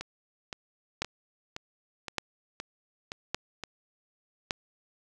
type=two click trains; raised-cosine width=0.2 ms; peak=-19 / -11 dBFS; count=8 / 4; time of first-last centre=0.01-3.637 / 1.02-4.508 s; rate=1.93 / 0.86 Hz; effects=none